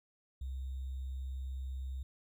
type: tone with sample-and-hold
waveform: sine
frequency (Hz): 65.7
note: C2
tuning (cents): +8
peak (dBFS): -37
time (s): 0.41-2.03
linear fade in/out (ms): 5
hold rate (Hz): 3675
effects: none